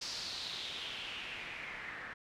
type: noise with low-pass filter sweep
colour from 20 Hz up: white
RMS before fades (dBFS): -43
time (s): 0.01-2.14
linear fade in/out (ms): 10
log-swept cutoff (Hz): 5100 to 1700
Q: 4
effects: none